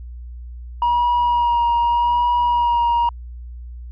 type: tone with vibrato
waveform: sine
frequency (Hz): 955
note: A#5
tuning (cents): +42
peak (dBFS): -12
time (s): 0.82-3.09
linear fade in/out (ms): 2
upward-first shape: sine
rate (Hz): 0.83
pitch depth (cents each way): 17
effects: tanh soft clip ceiling -13 dBFS + added 60 Hz sine -31 dBFS peak until 3.91 s